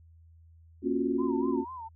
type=chord; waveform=sine; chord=Gb major seventh; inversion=first; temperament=equal with one note detuned; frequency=233.1 / 273.8 / 349.2 / 370 Hz; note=Bb3 / Db4 / F4 / Gb4; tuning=0 / -21 / 0 / 0 cents; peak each=-33 / -29 / -32 / -32 dBFS; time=0.82-1.65 s; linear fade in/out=50 ms
type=tone with vibrato; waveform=sine; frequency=965 Hz; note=B5; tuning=40 cents flat; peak=-38 dBFS; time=1.18-1.89 s; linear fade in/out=20 ms; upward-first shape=sine; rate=4.1 Hz; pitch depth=140 cents each way
effects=added 82 Hz sine -53 dBFS peak until 1.95 s